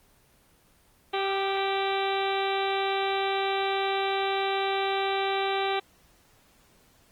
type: harmonic tone with a mistuned harmonic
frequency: 389.8 Hz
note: G4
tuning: 10 cents flat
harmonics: 1 / 2 / 3 / 4 / 5 / 6 / 7 / 8 / 9 / 10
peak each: -29 / -29 / -35 / -38 / -40 / -36 / -40 / -40 / -40 / -38 dBFS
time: 1.13-5.8 s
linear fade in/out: 10 ms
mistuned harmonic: 3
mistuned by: +24 cents
effects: pink hiss -61 dBFS RMS until 7.11 s + Opus 24 kbps